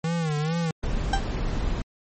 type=tone with vibrato; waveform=square; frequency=158.7 Hz; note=D#3; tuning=35 cents sharp; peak=-24 dBFS; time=0.04-0.71 s; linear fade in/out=2 ms; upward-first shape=sine; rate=2.3 Hz; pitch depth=120 cents each way
type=noise; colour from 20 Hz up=brown; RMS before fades=-26 dBFS; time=0.83-1.82 s; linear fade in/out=5 ms
type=tone with exponential decay; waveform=35% pulse; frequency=785 Hz; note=G5; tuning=2 cents sharp; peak=-16 dBFS; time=1.13-1.24 s; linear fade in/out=5 ms; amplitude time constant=23 ms
effects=MP3 32 kbps